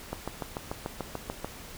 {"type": "click train", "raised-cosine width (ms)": 1, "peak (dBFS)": -18, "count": 10, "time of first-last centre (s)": [0.13, 1.446], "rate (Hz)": 6.84, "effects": ["pink hiss -45 dBFS RMS until 1.77 s"]}